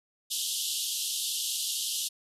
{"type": "band-pass noise", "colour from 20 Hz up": "pink", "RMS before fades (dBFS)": -32, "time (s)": [0.3, 2.09], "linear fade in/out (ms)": 20, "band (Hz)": [2900, 13000], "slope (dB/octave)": 96, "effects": []}